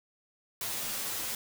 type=noise with comb filter; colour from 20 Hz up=white; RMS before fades=-35 dBFS; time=0.61-1.35 s; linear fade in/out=2 ms; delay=8.9 ms; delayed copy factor=+0.7; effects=none